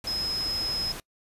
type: tone in noise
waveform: sine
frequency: 5120 Hz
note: D#8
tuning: 49 cents sharp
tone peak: -27 dBFS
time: 0.07-0.92 s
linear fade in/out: 2 ms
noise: pink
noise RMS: -38 dBFS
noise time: 0.04-1 s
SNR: +8 dB
effects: noise-tail reverb RT60 0.1 s tail -25 dB re dry + resampled to 32000 Hz